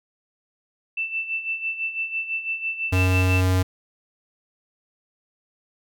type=tone with tremolo; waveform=sine; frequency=2662 Hz; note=E7; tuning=16 cents sharp; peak=-22 dBFS; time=0.97-3.41 s; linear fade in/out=5 ms; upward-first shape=sine; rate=6 Hz; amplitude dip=70%
type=tone; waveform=square; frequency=92.5 Hz; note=F#2; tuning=in tune; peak=-18 dBFS; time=2.92-3.63 s; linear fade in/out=10 ms
effects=none